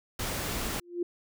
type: noise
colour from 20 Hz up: pink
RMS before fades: -33 dBFS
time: 0.19-0.8 s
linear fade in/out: 5 ms
type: tone with exponential growth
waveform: sine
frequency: 349.2 Hz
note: F4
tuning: in tune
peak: -24 dBFS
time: 0.79-1.03 s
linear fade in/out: 5 ms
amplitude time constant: 51 ms
effects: none